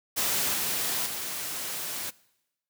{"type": "noise with level steps", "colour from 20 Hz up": "white", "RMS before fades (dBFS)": [-27, -29, -34], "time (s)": [0.16, 2.11], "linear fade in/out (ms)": 20, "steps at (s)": [0.54, 1.06], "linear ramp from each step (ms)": 2, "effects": ["noise-tail reverb RT60 0.9 s tail -22 dB re dry", "high-pass 100 Hz 12 dB/octave"]}